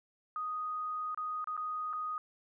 sine tone with dropouts, 1244.5 Hz, D#6, in tune, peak -34 dBFS, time 0.36-2.18 s, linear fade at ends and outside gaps 1 ms, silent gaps 1.146-1.175 / 1.443-1.473 / 1.567-1.576 / 1.93-1.934 s, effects none

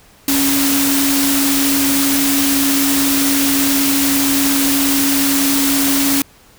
sine tone in noise, 277.2 Hz, C#4, in tune, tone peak -15 dBFS, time 0.28-6.22 s, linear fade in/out 2 ms, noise white, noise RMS -17 dBFS, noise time 0.28-6.22 s, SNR -1 dB, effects pink hiss -47 dBFS RMS until 6.58 s

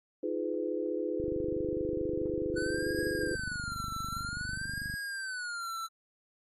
sine chord, F half-diminished seventh, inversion third, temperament just, 314.3 / 349.2 / 419.1 / 502.9 Hz, Eb4 / F4 / Ab4 / Cb5, +18 / 0 / +16 / +31 cents, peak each -36 dBFS, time 0.23-3.35 s, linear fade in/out 5 ms
click train, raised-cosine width 5 ms, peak -29 dBFS, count 93, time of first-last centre 1.2-4.94 s, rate 24.6 Hz
square tone with vibrato, 1480 Hz, F#6, in tune, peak -36 dBFS, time 2.56-5.87 s, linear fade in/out 10 ms, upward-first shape sine, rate 0.53 Hz, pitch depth 180 cents each way
effects AAC 32 kbps

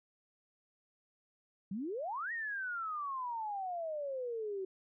sine exponential two-way sweep, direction up then down, 179.6 to 1900 to 372.6 Hz, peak -36 dBFS, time 1.71-4.65 s, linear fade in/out 5 ms, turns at 2.32 s, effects none

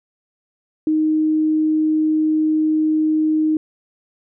sine tone, 311.1 Hz, D#4, in tune, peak -14 dBFS, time 0.87-3.57 s, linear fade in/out 2 ms, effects none

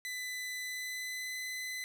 sawtooth tone with pitch glide, 2002 to 2018 Hz, B6 to B6, +23 to +37 cents, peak -34 dBFS, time 0.05-1.84 s, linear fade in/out 0 ms, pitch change +14 cents, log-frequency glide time 0.61-1.38 s, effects none

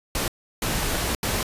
pink noise bursts at uneven times, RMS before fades -25 dBFS, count 3, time 0.15-0.28 / 0.62-1.15 / 1.23-1.43 s, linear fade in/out 2 ms, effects resampled to 32000 Hz

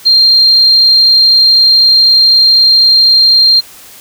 sine tone, 4188 Hz, C8, 1 cent sharp, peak -3 dBFS, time 0.05-3.61 s, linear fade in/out 20 ms, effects white hiss -35 dBFS RMS until 4 s

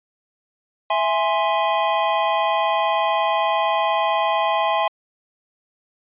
square chord, E augmented, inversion none, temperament equal, 659.3 / 830.6 / 1046.5 Hz, E5 / G#5 / B#5, 0 / 0 / 0 cents, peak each -23 / -22 / -23 dBFS, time 0.9-4.88 s, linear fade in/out 5 ms, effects resampled to 8000 Hz

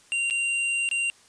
square tone with dropouts, 2770 Hz, F7, 15 cents flat, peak -24 dBFS, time 0.12-1.1 s, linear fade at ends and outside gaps 0 ms, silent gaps 0.3-0.308 / 0.89-0.913 s, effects white hiss -56 dBFS RMS until 1.28 s + resampled to 22050 Hz

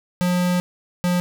square tone pair in turn, 178.8 / 177.92 Hz, F3 / F3, +41 / +32 cents, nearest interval unison, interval 9 cents, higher first, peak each -18 / -18 dBFS, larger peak neither, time 0.21-0.6 / 1.04-1.2 s, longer first, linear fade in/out 0 ms, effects none

